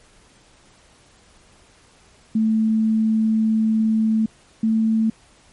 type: tone pair in turn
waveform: sine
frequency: 220 / 221.7 Hz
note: A3 / A3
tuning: 0 / +13 cents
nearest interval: unison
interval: 13 cents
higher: second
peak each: -15 dBFS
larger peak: neither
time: 2.35-4.26 / 4.63-5.1 s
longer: first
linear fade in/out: 5 ms
effects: pink hiss -53 dBFS RMS until 5.52 s + MP3 48 kbps